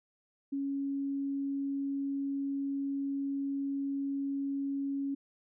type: tone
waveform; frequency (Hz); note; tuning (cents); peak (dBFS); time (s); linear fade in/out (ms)
sine; 277.2; C#4; 0; -31; 0.52-5.15; 10
effects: none